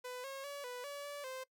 sawtooth tone with pitch steps, 499.4 / 543 / 569 / 494.5 / 571 / 576 / 520 Hz, B4 / C#5 / C#5 / B4 / D5 / D5 / C5, +19 / -36 / +45 / +2 / -49 / -34 / -11 cents, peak -39 dBFS, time 0.04-1.44 s, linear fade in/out 10 ms, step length 200 ms, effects noise-tail reverb RT60 0.1 s tail -20 dB re dry

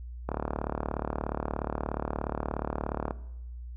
click train, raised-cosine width 1 ms, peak -16 dBFS, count 105, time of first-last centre 0.29-3.108 s, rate 36.9 Hz, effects noise-tail reverb RT60 0.9 s tail -19 dB re dry + added 60 Hz sine -38 dBFS peak until 3.76 s

